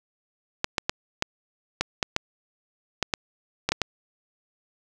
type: clicks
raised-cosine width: 0.2 ms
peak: -5 dBFS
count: 12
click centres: 0.644 / 0.782 / 0.895 / 1.224 / 1.81 / 2.028 / 2.164 / 3.027 / 3.138 / 3.69 / 3.72 / 3.817 s
effects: none